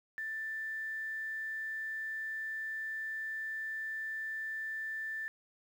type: tone with quantisation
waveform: sine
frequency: 1770 Hz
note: A6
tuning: 10 cents sharp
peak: -36 dBFS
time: 0.18-5.28 s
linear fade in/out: 0 ms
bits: 10
effects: none